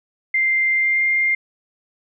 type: tone with pitch glide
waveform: sine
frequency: 2093 to 2109 Hz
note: C7 to C7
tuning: 0 to +13 cents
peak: -15 dBFS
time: 0.34-1.35 s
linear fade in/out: 5 ms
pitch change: +13 cents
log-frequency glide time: 0.75-1.04 s
effects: none